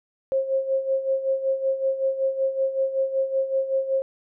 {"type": "tone with tremolo", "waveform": "sine", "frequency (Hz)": 535, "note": "C5", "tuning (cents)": 38, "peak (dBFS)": -18, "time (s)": [0.32, 4.02], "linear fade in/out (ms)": 0, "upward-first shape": "sine", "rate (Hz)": 5.3, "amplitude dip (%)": 70, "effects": []}